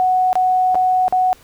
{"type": "tone with dropouts", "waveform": "sine", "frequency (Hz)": 740, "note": "F#5", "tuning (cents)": 0, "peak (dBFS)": -12, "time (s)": [0, 1.33], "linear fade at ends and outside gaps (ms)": 0, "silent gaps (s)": [[0.33, 0.355], [0.746, 0.754], [1.081, 1.125]], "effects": ["pink hiss -48 dBFS RMS until 1.43 s"]}